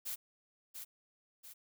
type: noise with echo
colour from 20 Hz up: blue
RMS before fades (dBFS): -40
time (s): 0.05-0.16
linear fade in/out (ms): 20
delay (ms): 690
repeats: 2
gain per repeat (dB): -6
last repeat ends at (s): 1.54
effects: none